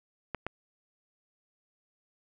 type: clicks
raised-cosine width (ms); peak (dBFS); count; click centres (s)
0.5; -18; 2; 0.347 / 0.466
effects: none